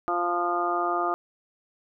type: harmonic tone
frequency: 174.61 Hz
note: F3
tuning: in tune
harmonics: 2 / 3 / 4 / 5 / 6 / 7 / 8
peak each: -30 / -39 / -28 / -34 / -39 / -27 / -39 dBFS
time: 0.08-1.14 s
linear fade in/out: 0 ms
effects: none